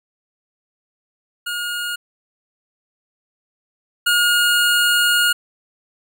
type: tone pair in turn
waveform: 25% pulse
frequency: 1430 / 1430 Hz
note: F6 / F6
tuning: +41 / +41 cents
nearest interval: unison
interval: 0 cents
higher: neither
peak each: -19 / -10 dBFS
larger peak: second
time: 1.46-1.96 / 4.06-5.33 s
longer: second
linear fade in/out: 10 ms
effects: none